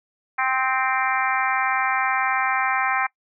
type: harmonic tone with a mistuned harmonic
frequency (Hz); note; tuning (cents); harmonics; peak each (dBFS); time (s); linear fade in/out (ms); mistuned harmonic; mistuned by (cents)
261.6; C4; 0; 3 / 4 / 5 / 6 / 7 / 8 / 9; -25 / -26 / -27 / -28 / -28 / -29 / -30; 0.38-3.07; 10; 5; -19
effects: noise-tail reverb RT60 0.1 s tail -23 dB re dry